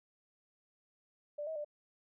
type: tone with pitch steps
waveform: sine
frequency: 589 / 637 / 593 Hz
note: D5 / D#5 / D5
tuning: +5 / +41 / +17 cents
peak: -37 dBFS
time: 1.38-1.647 s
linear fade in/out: 10 ms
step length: 89 ms
effects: none